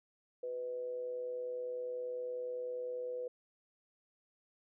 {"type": "tone with amplitude modulation", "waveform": "sine", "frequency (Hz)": 497.2, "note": "B4", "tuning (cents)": 12, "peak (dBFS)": -35, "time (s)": [0.43, 3.28], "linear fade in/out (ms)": 5, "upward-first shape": "sine", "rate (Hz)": 130, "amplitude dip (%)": 45, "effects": []}